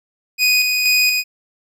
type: tone with tremolo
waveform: 25% pulse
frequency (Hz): 2489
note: D#7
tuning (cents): 0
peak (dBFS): -8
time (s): 0.38-1.24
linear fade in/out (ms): 50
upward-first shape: square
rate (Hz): 2.1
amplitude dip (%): 35
effects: none